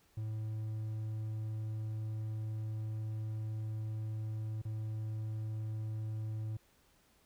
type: tone with dropouts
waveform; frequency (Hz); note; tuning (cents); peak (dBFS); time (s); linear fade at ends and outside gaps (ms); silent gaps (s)
triangle; 109; A2; -16; -34; 0.17-6.57; 5; 4.618-4.651
effects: pink hiss -69 dBFS RMS until 7.25 s